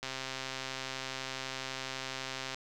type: click train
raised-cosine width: 0.2 ms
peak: -20 dBFS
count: 333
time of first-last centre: 0.03-2.545 s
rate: 132 Hz
effects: none